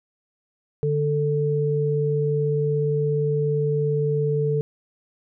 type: tone pair together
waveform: sine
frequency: 147.1 / 441.7 Hz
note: D3 / A4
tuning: +3 / +7 cents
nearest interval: octave + perfect fifth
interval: 1904 cents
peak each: -22 dBFS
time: 0.83-4.61 s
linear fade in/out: 0 ms
effects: none